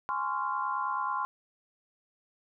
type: chord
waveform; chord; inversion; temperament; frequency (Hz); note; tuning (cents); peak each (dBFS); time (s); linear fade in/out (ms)
sine; Db major seventh; second; just; 831.5 / 1039.4 / 1108.7 / 1385.9; Ab5 / C6 / Db6 / F6; +2 / -12 / 0 / -14; -37 / -31 / -36 / -37; 0.09-1.25; 0
effects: none